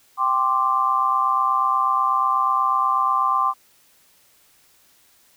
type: chord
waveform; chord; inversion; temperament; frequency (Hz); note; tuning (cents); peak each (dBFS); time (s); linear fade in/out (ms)
sine; G suspended fourth; none; equal; 784 / 1046.5 / 1174.7; G5 / C6 / D6; 0 / 0 / 0; -26 / -20 / -20; 0.17-3.54; 50
effects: white hiss -57 dBFS RMS until 5.36 s